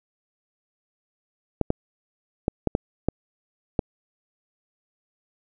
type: clicks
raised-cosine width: 2 ms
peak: -7 dBFS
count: 7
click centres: 1.613 / 1.704 / 2.481 / 2.673 / 2.751 / 3.086 / 3.792 s
effects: none